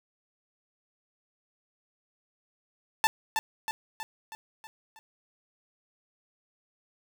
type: tone with echo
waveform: sawtooth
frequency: 884 Hz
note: A5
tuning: 8 cents sharp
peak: -16 dBFS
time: 3.04-3.07 s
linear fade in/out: 0 ms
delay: 320 ms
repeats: 6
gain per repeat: -5 dB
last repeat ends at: 4.99 s
effects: none